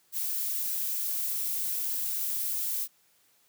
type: noise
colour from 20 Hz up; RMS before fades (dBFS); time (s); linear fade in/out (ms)
violet; -31; 0.12-2.88; 50
effects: white hiss -66 dBFS RMS until 3.48 s + high-pass 80 Hz 12 dB/octave